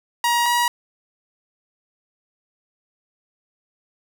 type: tone pair in turn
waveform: sawtooth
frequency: 950 / 959.4 Hz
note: A#5 / A#5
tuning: +33 / +50 cents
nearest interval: unison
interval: 17 cents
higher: second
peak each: -13 dBFS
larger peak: neither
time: 0.24-0.46 / 0.46-0.68 s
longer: neither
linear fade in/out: 2 ms
effects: none